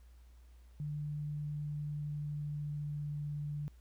sine tone with pitch glide, 148.5 to 147.22 Hz, D3 to D3, +20 to +5 cents, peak -36 dBFS, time 0.8-3.68 s, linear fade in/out 0 ms, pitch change -15 cents, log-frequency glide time 1.33-3.24 s, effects added 60 Hz sine -55 dBFS peak until 3.8 s + pink hiss -72 dBFS RMS until 3.8 s

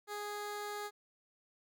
15% pulse tone, 414.4 Hz, G#4, 4 cents flat, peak -33 dBFS, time 0.07-0.91 s, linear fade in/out 50 ms, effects none

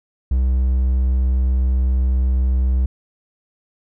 triangle tone, 63.9 Hz, C2, 40 cents flat, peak -12 dBFS, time 0.31-2.86 s, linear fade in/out 5 ms, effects none

